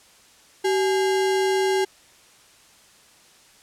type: tone with sample-and-hold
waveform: sine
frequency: 382.3 Hz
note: G4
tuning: 43 cents flat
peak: -18 dBFS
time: 0.64-1.85 s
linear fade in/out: 10 ms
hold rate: 1225 Hz
effects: white hiss -53 dBFS RMS until 3.62 s + low-pass 9000 Hz 12 dB/octave